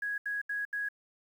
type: tone bursts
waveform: sine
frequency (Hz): 1661.2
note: G#6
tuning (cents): 0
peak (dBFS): -31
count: 4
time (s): 0.02-0.888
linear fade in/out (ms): 5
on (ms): 160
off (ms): 76
effects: 10-bit